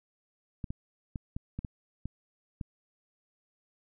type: clicks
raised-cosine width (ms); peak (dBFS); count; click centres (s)
5; -23; 8; 0.642 / 0.705 / 1.158 / 1.365 / 1.59 / 1.648 / 2.056 / 2.612
effects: none